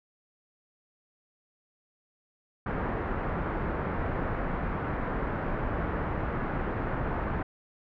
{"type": "low-pass noise", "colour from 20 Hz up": "pink", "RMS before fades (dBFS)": -31, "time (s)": [2.66, 7.43], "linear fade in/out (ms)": 5, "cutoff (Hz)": 1700, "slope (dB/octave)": 24, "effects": []}